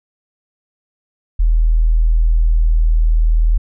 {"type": "tone", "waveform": "sine", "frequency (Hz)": 40.22, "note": "E1", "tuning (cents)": -42, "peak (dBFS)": -9, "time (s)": [1.39, 3.58], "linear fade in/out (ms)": 10, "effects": []}